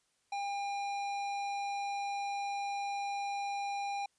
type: tone with hard clipping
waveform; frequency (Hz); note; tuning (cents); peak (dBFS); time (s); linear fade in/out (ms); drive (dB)
triangle; 803; G5; +41; -36; 0.32-4.06; 5; 17
effects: white hiss -75 dBFS RMS until 4.18 s + resampled to 22050 Hz